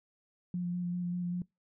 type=tone with vibrato; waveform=sine; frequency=176.7 Hz; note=F3; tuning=21 cents sharp; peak=-31 dBFS; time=0.54-1.42 s; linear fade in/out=2 ms; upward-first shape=square; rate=5.1 Hz; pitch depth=13 cents each way; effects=noise-tail reverb RT60 0.2 s tail -24 dB re dry